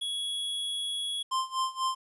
square tone, 3350 Hz, G#7, 14 cents sharp, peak -31 dBFS, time 0.01-1.23 s, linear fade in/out 10 ms
square tone with tremolo, 1046.5 Hz, C6, in tune, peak -26 dBFS, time 1.31-1.95 s, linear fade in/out 10 ms, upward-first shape sine, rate 4.1 Hz, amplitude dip 90%
effects resampled to 24000 Hz + 11-bit

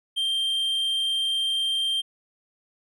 triangle tone, 3166 Hz, G7, 17 cents sharp, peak -21 dBFS, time 0.16-2.02 s, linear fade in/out 20 ms, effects none

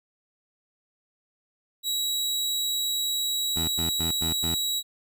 sawtooth tone, 3877 Hz, B7, 33 cents flat, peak -22 dBFS, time 1.83-4.83 s, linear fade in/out 50 ms
15% pulse tone bursts, 82.41 Hz, E2, in tune, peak -23 dBFS, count 5, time 3.56-4.548 s, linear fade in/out 5 ms, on 120 ms, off 97 ms
effects none

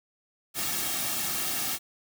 white noise with comb filter, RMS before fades -30 dBFS, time 0.54-1.79 s, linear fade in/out 50 ms, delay 2 ms, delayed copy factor -0.6, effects none

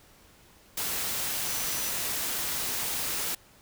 sine tone in noise, 5940 Hz, F#8, 6 cents sharp, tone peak -39 dBFS, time 1.46-1.9 s, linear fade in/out 5 ms, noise white, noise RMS -31 dBFS, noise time 0.77-3.35 s, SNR -11 dB, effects pink hiss -57 dBFS RMS until 3.61 s

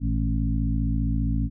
harmonic tone with a mistuned harmonic, 55 Hz, A1, in tune, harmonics 1 / 2 / 3 / 4 / 5, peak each -24 / -27 / -32 / -30 / -31 dBFS, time 0-1.5 s, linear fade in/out 50 ms, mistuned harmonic 2, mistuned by +79 cents, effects none

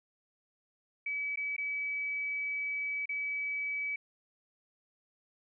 sine tone with dropouts, 2287 Hz, D7, 47 cents flat, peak -32 dBFS, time 1.06-3.96 s, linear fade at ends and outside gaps 5 ms, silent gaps 1.359-1.372 / 1.565-1.58 / 3.057-3.091 s, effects none

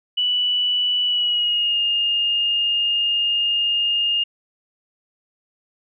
sine tone with pitch glide, 2960 to 2831 Hz, F#7 to F7, 0 to +23 cents, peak -17 dBFS, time 0.17-4.24 s, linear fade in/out 10 ms, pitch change -77 cents, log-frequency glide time 1.04-1.8 s, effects none

